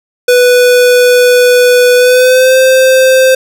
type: tone with pitch glide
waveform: square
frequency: 493.9 to 521.2 Hz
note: B4 to C5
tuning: 0 to -7 cents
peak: -4 dBFS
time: 0.28-3.35 s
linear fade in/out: 5 ms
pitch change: +93 cents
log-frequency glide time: 1.96-2.57 s
effects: none